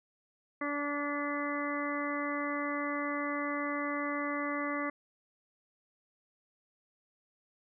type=harmonic tone; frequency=289.1 Hz; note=D4; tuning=27 cents flat; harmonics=1 / 2 / 3 / 4 / 5 / 6 / 7; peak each=-36 / -39 / -47 / -37 / -46 / -43 / -39 dBFS; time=0.61-4.9 s; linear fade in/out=5 ms; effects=none